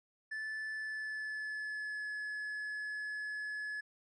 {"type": "tone with pitch glide", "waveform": "triangle", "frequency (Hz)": [1747, 1706.1], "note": ["A6", "G#6"], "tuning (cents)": [-13, 46], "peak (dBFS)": -36, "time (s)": [0.31, 3.81], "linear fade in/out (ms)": 10, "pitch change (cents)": -41, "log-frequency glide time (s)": [0.72, 2.08], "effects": ["resampled to 22050 Hz"]}